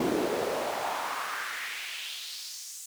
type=noise with high-pass filter sweep; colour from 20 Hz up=brown; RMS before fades=-33 dBFS; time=0-2.86 s; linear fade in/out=5 ms; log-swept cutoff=280 to 7600 Hz; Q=2.5; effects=none